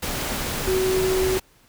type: tone in noise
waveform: sine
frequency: 375 Hz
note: F#4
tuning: 23 cents sharp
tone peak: -19 dBFS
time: 0.67-1.38 s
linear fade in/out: 10 ms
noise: pink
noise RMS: -27 dBFS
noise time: 0.02-1.4 s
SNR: +5 dB
effects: pink hiss -57 dBFS RMS until 1.68 s